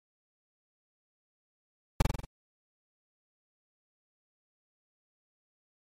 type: noise with echo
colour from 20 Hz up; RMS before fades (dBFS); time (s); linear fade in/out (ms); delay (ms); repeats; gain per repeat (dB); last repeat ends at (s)
brown; -18; 2-2.02; 5; 46; 5; -4; 2.25
effects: MP3 64 kbps